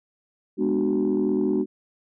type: chord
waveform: sine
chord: G# half-diminished seventh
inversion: none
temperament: just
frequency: 207.7 / 249.2 / 299 / 373.8 Hz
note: G#3 / B3 / D4 / F#4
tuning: 0 / +16 / +31 / +18 cents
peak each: -25 / -26 / -24 / -23 dBFS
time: 0.57-1.66 s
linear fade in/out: 50 ms
effects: tanh soft clip ceiling -14 dBFS